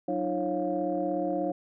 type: tone cluster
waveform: sine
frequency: 185.3 / 302.9 / 339.6 / 546 / 706 Hz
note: F#3 / D#4 / F4 / C#5 / F5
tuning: +3 / -46 / -48 / -26 / +19 cents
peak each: -37 / -31 / -34 / -31 / -33 dBFS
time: 0.08-1.52 s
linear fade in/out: 5 ms
effects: tanh soft clip ceiling -15 dBFS